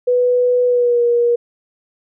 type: tone with pitch glide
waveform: sine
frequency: 493.9 to 476.2 Hz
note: B4 to A#4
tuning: 0 to +37 cents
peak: -11 dBFS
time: 0.07-1.36 s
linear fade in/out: 10 ms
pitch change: -63 cents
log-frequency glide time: 0.66-1.02 s
effects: none